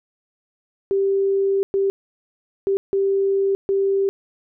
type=tone bursts at uneven times; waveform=sine; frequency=392 Hz; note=G4; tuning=in tune; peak=-16 dBFS; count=5; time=0.91-1.63 / 1.74-1.9 / 2.67-2.77 / 2.93-3.55 / 3.69-4.09 s; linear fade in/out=0 ms; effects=none